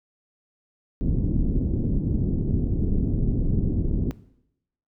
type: low-pass noise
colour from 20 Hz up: pink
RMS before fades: -23 dBFS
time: 1.01-4.11 s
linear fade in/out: 0 ms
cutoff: 310 Hz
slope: 24 dB/octave
effects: noise-tail reverb RT60 0.8 s tail -19 dB re dry